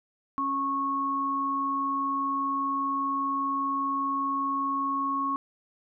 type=tone pair together; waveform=sine; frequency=275 / 1100 Hz; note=C#4 / C#6; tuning=-14 / -14 cents; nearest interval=2 octaves; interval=2400 cents; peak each=-33 / -26 dBFS; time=0.38-5.36 s; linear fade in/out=0 ms; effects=none